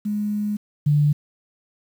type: tone pair in turn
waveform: sine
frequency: 208.4 / 147.36 Hz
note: G#3 / D3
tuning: +6 / +6 cents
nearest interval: tritone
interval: 600 cents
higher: first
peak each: -21 / -14 dBFS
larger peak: second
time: 0.05-0.57 / 0.86-1.13 s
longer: first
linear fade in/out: 10 ms
effects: 8-bit